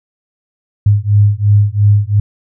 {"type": "beating tone pair", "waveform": "sine", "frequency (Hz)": [101.7, 104.6], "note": ["G#2", "G#2"], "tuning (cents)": [-36, 13], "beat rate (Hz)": 2.9, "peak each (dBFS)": -10, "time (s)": [0.86, 2.2], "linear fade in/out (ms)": 5, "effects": []}